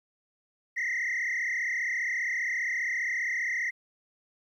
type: tone with frequency modulation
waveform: sine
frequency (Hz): 1975.5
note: B6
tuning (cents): 0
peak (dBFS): -25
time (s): 0.76-3.71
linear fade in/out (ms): 20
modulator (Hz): 35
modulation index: 3.5
effects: tanh soft clip ceiling -26 dBFS + 11-bit